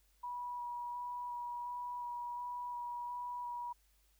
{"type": "tone with vibrato", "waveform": "sine", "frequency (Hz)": 970, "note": "B5", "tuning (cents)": -31, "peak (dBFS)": -39, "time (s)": [0.23, 3.73], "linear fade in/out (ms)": 10, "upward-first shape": "square", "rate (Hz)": 1.4, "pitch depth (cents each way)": 10, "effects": ["added 50 Hz sine -70 dBFS peak until 4.19 s", "white hiss -74 dBFS RMS until 4.19 s"]}